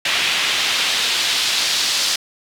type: noise with band-pass filter sweep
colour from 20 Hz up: pink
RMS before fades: -19 dBFS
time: 0.05-2.16 s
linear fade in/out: 5 ms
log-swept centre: 2800 to 4600 Hz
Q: 1.5
effects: none